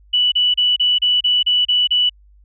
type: tone bursts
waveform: sine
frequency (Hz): 2960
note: F#7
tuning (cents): 0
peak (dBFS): -12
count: 9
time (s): 0.13-2.096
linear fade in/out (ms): 10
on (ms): 190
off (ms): 32
effects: added 50 Hz sine -46 dBFS peak until 2.44 s